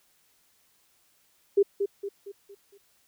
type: tone with echo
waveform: sine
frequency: 400 Hz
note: G4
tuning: 35 cents sharp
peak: -16 dBFS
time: 1.57-1.63 s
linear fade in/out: 10 ms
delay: 230 ms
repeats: 5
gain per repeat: -7 dB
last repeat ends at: 2.78 s
effects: white hiss -66 dBFS RMS until 3.07 s